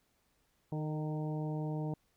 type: harmonic tone with a mistuned harmonic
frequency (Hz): 153.9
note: D#3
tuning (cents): -19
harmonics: 1 / 2 / 3 / 4 / 5 / 6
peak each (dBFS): -35 / -41 / -45 / -47 / -49 / -51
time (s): 0.72-1.94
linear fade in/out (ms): 2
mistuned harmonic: 3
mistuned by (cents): -22
effects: pink hiss -75 dBFS RMS until 2.16 s